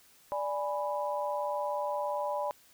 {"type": "chord", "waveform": "sine", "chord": "G# diminished", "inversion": "second", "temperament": "equal", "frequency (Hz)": [587.3, 830.6, 987.8], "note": ["D5", "G#5", "B5"], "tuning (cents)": [0, 0, 0], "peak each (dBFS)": [-33, -36, -35], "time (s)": [0.32, 2.51], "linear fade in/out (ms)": 0, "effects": ["white hiss -61 dBFS RMS until 2.73 s"]}